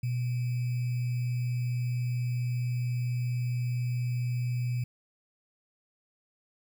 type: tone with sample-and-hold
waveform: sine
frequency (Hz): 122.8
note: B2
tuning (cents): -9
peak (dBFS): -27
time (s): 0.03-4.84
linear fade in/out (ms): 5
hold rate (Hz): 2450
effects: none